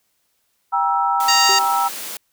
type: chord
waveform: sine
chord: E diminished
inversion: first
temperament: just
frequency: 791.1 / 949.3 / 1318.5 Hz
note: G5 / Bb5 / E6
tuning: +16 / +31 / 0 cents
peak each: -20 dBFS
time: 0.72-1.89 s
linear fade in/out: 20 ms
type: high-pass noise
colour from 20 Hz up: white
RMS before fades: -30 dBFS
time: 1.2-2.17 s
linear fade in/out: 2 ms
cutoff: 200 Hz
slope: 24 dB/octave
type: harmonic tone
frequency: 932.3 Hz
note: A#5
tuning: in tune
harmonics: 2 / 3 / 4 / 5 / 6 / 7 / 8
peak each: -22 / -21 / -26 / -17 / -29 / -23 / -25 dBFS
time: 1.28-1.59 s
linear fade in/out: 5 ms
type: tone with exponential decay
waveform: sine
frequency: 388.1 Hz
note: G4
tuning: 17 cents flat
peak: -22 dBFS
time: 1.49-1.82 s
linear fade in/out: 2 ms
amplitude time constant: 70 ms
effects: white hiss -67 dBFS RMS until 2.32 s